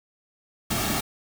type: noise with comb filter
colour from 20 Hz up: pink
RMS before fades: -26 dBFS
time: 0.7-1.01 s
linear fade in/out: 10 ms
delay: 2 ms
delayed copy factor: -0.6
effects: none